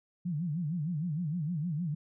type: tone with vibrato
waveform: sine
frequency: 162 Hz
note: E3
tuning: 30 cents flat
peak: -30 dBFS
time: 0.25-1.95 s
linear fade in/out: 10 ms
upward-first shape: sine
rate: 6.5 Hz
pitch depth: 200 cents each way
effects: none